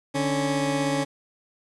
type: tone pair together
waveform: 20% pulse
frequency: 146.83 / 277.2 Hz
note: D3 / C#4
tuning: 0 / 0 cents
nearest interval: major seventh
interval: 1100 cents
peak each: -23 / -19 dBFS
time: 0.14-1.05 s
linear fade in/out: 20 ms
effects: resampled to 24000 Hz + 8-bit